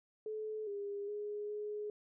sine tone with pitch steps, 431.8 / 404.5 / 415.9 / 419.1 Hz, A4 / G#4 / G#4 / G#4, -33 / -46 / +2 / +16 cents, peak -38 dBFS, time 0.26-1.9 s, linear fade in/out 2 ms, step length 410 ms, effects none

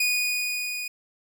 sawtooth tone with level ramp, 2468 Hz, D#7, 15 cents flat, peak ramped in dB -17 to -27 dBFS, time 0-0.88 s, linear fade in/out 5 ms, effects none

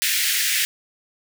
pink high-pass noise, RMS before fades -21 dBFS, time 0.02-0.65 s, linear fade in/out 0 ms, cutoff 1700 Hz, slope 48 dB/octave, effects none

